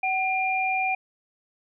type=tone pair together; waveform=sine; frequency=756 / 2400 Hz; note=F#5 / D7; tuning=+37 / +37 cents; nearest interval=octave + minor sixth; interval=2000 cents; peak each=-25 / -25 dBFS; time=0.03-0.95 s; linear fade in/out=5 ms; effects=none